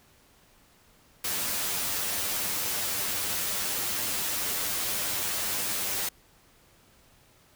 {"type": "noise with comb filter", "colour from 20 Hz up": "white", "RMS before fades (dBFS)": -30, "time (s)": [1.24, 6.09], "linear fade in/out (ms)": 5, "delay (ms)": 10, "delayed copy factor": 0.55, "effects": ["pink hiss -60 dBFS RMS until 7.55 s"]}